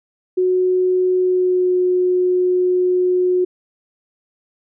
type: tone with pitch glide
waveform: sine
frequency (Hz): 367.4 to 363.4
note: F#4 to F#4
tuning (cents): -12 to -31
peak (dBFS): -13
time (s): 0.37-3.45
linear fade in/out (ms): 10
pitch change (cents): -19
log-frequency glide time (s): 1.18-1.76
effects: none